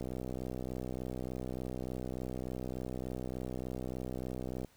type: click train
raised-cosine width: 2 ms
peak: -26 dBFS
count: 295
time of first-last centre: 0.01-4.647 s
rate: 63.4 Hz
effects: pink hiss -65 dBFS RMS until 4.76 s